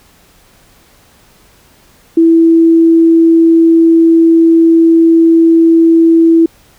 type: tone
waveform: sine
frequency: 329.6 Hz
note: E4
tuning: in tune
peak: -3 dBFS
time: 2.17-6.46 s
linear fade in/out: 5 ms
effects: pink hiss -46 dBFS RMS until 6.78 s